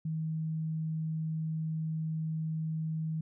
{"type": "tone", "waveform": "sine", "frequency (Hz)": 158.8, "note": "D#3", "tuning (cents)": 36, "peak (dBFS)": -31, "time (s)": [0.05, 3.21], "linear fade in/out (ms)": 5, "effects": []}